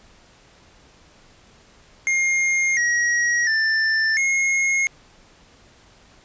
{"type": "tone with pitch steps", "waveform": "square", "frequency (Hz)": [2129, 1902, 1775, 2156], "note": ["C7", "A#6", "A6", "C#7"], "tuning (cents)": [30, 34, 15, -49], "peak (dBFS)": -18, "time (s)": [2.07, 4.87], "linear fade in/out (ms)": 0, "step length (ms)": 700, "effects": ["pink hiss -52 dBFS RMS until 6.24 s", "resampled to 16000 Hz"]}